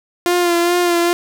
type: tone with vibrato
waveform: sawtooth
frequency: 348.1 Hz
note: F4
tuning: 6 cents flat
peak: -9 dBFS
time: 0.26-1.13 s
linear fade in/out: 0 ms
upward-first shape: sine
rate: 2.4 Hz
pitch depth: 31 cents each way
effects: none